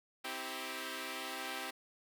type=chord; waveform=5% pulse; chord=C major; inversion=none; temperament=equal with one note detuned; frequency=261.6 / 323.8 / 392 Hz; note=C4 / E4 / G4; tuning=0 / -31 / 0 cents; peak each=-33 dBFS; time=0.24-1.71 s; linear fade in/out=10 ms; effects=none